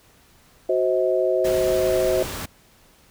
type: chord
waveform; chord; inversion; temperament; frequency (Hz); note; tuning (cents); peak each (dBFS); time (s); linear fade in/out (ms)
sine; C diminished; second; equal with one note detuned; 370 / 523.3 / 636.8; Gb4 / C5 / Eb5; 0 / 0 / +40; -22; 0.69-2.23; 5
type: noise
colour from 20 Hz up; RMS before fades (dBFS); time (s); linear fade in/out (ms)
pink; -31; 1.44-2.46; 10
effects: pink hiss -55 dBFS RMS until 3.1 s